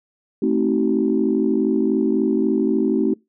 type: chord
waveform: sine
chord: A diminished seventh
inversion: none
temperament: just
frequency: 220 / 264 / 316.8 / 380.2 Hz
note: A3 / C4 / Eb4 / Gb4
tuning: 0 / +16 / +31 / +47 cents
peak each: -21 dBFS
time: 0.42-3.14 s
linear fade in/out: 5 ms
effects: noise-tail reverb RT60 0.2 s tail -24 dB re dry + tanh soft clip ceiling -6 dBFS